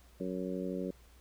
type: harmonic tone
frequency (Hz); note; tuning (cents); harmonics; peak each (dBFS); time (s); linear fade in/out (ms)
92.5; F#2; 0; 2 / 3 / 4 / 5 / 6; -38 / -40 / -41 / -42 / -43; 0.2-0.91; 5
effects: added 60 Hz sine -58 dBFS peak until 1.2 s + pink hiss -64 dBFS RMS until 1.2 s